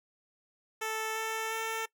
10% pulse tone with pitch steps, 440 / 443.6 / 447.2 Hz, A4 / A4 / A4, 0 / +14 / +28 cents, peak -24 dBFS, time 0.81-1.86 s, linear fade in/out 10 ms, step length 350 ms, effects noise-tail reverb RT60 0.1 s tail -21 dB re dry

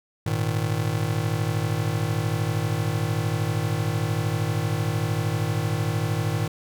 square chord, Ab suspended second, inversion none, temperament just, 103.83 / 116.8 / 155.74 Hz, Ab2 / Bb2 / Eb3, 0 / +4 / +2 cents, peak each -28 dBFS, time 0.26-6.48 s, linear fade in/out 5 ms, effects none

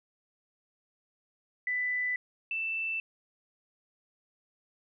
sine tone pair in turn, 1991 / 2658 Hz, B6 / E7, +14 / +14 cents, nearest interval perfect fourth, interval 500 cents, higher second, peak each -28 / -30 dBFS, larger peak first, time 1.67-2.16 / 2.51-3 s, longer neither, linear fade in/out 2 ms, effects none

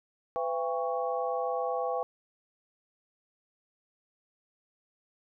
sine tone cluster, 504 / 674 / 802 / 1112 Hz, B4 / E5 / G5 / C#6, +35 / +38 / +39 / +5 cents, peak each -32 / -34 / -34 / -37 dBFS, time 0.36-2.03 s, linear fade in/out 0 ms, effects none

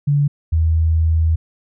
sine tone pair in turn, 143.9 / 80.76 Hz, D3 / E2, -35 / -35 cents, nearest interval minor seventh, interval 1000 cents, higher first, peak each -12 dBFS, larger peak neither, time 0.07-0.28 / 0.52-1.36 s, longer second, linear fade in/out 10 ms, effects none

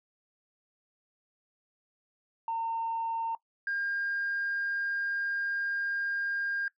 sine tone pair in turn, 911 / 1608.7 Hz, A#5 / G6, -40 / +44 cents, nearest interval minor seventh, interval 984 cents, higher second, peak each -28 dBFS, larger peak neither, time 2.48-3.35 / 3.67-6.68 s, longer second, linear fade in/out 2 ms, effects noise-tail reverb RT60 0.1 s tail -20 dB re dry + tanh soft clip ceiling -25 dBFS

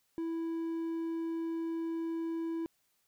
triangle tone, 329.6 Hz, E4, in tune, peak -31 dBFS, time 0.18-2.66 s, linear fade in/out 0 ms, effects white hiss -75 dBFS RMS until 3.07 s

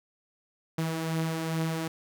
sawtooth beating tone pair, 160 / 162.4 Hz, D#3 / E3, +49 / -26 cents, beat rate 2.4 Hz, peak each -32 / -25 dBFS, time 0.78-1.88 s, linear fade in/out 5 ms, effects none

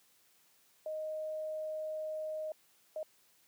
sine tone bursts at uneven times, 622.3 Hz, D#5, in tune, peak -36 dBFS, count 2, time 0.86-2.52 / 2.96-3.03 s, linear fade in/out 2 ms, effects white hiss -68 dBFS RMS until 3.47 s + high-pass 100 Hz 12 dB/octave

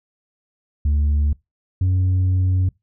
sine tone pair in turn, 73.42 / 92.5 Hz, D2 / F#2, 0 / 0 cents, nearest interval major third, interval 400 cents, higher second, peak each -12 dBFS, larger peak neither, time 0.85-1.33 / 1.81-2.69 s, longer second, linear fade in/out 5 ms, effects noise-tail reverb RT60 0.2 s tail -25 dB re dry + tanh soft clip ceiling -14 dBFS

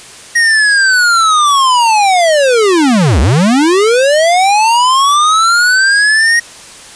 square linear two-way sweep, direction down then up, 1886 to 59.6 to 1886 Hz, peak -7 dBFS, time 0.35-6.4 s, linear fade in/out 10 ms, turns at 3.2 s, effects white hiss -33 dBFS RMS until 6.95 s + resampled to 22050 Hz

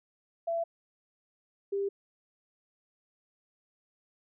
sine tone pair in turn, 671 / 397.5 Hz, E5 / G4, +31 / +24 cents, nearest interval major sixth, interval 907 cents, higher first, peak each -28 dBFS, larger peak neither, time 0.47-0.64 / 1.72-1.89 s, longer neither, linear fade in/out 10 ms, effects none

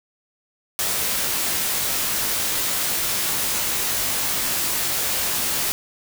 white noise with comb filter, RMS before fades -23 dBFS, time 0.79-5.72 s, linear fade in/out 0 ms, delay 19 ms, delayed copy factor -0.6, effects none

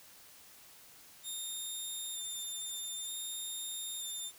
15% pulse tone with vibrato, 3632 Hz, A#7, 46 cents flat, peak -32 dBFS, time 1.23-4.32 s, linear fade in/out 50 ms, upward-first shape square, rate 0.54 Hz, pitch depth 14 cents each way, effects white hiss -57 dBFS RMS until 4.38 s

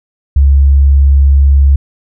sine tone, 69.3 Hz, C#2, in tune, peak -3 dBFS, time 0.36-1.76 s, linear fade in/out 5 ms, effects none

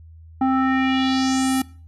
square tone with low-pass filter sweep, 263.1 Hz, C4, 10 cents sharp, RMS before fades -19 dBFS, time 0.41-1.62 s, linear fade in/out 5 ms, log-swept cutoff 940 to 12000 Hz, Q 2.8, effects noise-tail reverb RT60 0.4 s tail -20 dB re dry + added 81 Hz sine -41 dBFS peak until 1.87 s

